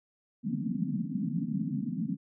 white band-pass noise, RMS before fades -32 dBFS, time 0.43-2.17 s, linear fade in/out 50 ms, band 140 to 270 Hz, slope 96 dB/octave, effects none

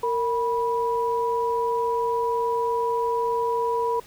sine tone pair together, 461.6 / 978 Hz, A#4 / B5, -17 / -17 cents, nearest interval octave + minor second, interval 1300 cents, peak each -24 dBFS, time 0.03-4 s, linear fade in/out 5 ms, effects pink hiss -49 dBFS RMS until 4.06 s

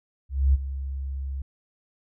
sine tone with ADSR envelope, 67.8 Hz, C#2, 38 cents flat, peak -14 dBFS, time 0.29-1.42 s, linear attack 250 ms, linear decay 26 ms, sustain -14 dB, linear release 4 ms, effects none

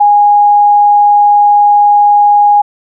sine tone, 824 Hz, G#5, 14 cents flat, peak -3 dBFS, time 0-2.62 s, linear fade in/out 10 ms, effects none

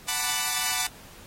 5% pulse chord, B minor seventh, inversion second, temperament equal, 740 / 880 / 987.8 / 1174.7 Hz, F#5 / A5 / B5 / D6, 0 / 0 / 0 / 0 cents, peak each -19 dBFS, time 0.08-0.87 s, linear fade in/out 5 ms, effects pink hiss -49 dBFS RMS until 1.26 s + AAC 48 kbps

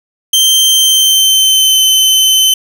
sawtooth tone with pitch glide, 3136 to 3064 Hz, G7 to G7, 0 to -40 cents, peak -3 dBFS, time 0.33-2.54 s, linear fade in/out 5 ms, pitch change -40 cents, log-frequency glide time 0.71-1.81 s, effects none

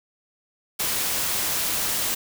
white noise, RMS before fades -25 dBFS, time 0.79-2.15 s, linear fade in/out 10 ms, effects none

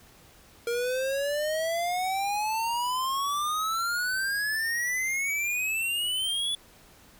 square exponential sweep, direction up, 466.2 to 3454 Hz, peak -27 dBFS, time 0.67-6.55 s, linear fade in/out 2 ms, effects pink hiss -55 dBFS RMS until 7.19 s

